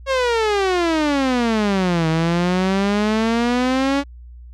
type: exponential two-way sweep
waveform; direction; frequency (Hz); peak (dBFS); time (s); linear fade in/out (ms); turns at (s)
sawtooth; down then up; 550 to 158.7 to 284.6; -12; 0.06-4.04; 50; 2.08
effects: added 60 Hz sine -36 dBFS peak until 4.53 s + low-pass 5000 Hz 12 dB/octave